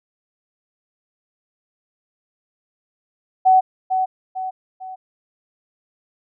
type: tone with echo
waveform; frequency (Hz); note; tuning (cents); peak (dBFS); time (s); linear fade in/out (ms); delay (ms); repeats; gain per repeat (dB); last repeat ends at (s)
sine; 751; F#5; +26; -9; 3.45-3.61; 20; 450; 3; -7; 4.96
effects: none